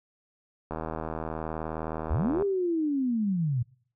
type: click train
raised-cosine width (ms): 1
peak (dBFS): -19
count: 137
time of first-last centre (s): 0.71-2.423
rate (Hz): 79.4
type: linear two-way sweep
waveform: sine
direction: up then down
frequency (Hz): 42.91 to 409.1 to 113.4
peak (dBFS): -24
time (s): 2.1-3.63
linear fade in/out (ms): 10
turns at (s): 2.42
effects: noise-tail reverb RT60 0.5 s tail -23 dB re dry